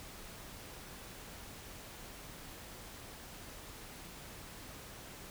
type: silence
effects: pink hiss -50 dBFS RMS until 5.3 s